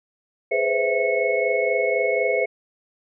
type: tone cluster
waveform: sine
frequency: 418.6 / 500 / 524 / 659 / 2194 Hz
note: G#4 / B4 / C5 / E5 / C#7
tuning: +14 / +21 / +2 / -1 / -18 cents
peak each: -25 dBFS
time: 0.51-2.46 s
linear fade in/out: 10 ms
effects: none